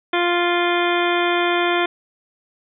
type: harmonic tone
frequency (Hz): 349.2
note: F4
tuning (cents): 0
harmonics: 1 / 2 / 3 / 4 / 5 / 6 / 7 / 9 / 10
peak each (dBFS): -20 / -23 / -25 / -26 / -27 / -28 / -28 / -30 / -30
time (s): 0.13-1.86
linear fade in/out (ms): 5
effects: none